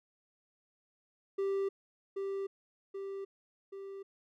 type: tone with echo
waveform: triangle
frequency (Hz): 392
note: G4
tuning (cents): 0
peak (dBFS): -28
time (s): 1.38-1.69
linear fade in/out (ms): 10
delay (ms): 780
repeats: 3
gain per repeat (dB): -4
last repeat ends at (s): 4.03
effects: none